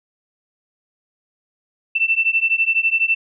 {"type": "beating tone pair", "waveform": "sine", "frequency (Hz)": [2669, 2681], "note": ["E7", "E7"], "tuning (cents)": [21, 29], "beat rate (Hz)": 12, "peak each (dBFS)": -18, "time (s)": [1.95, 3.15], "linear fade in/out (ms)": 10, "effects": []}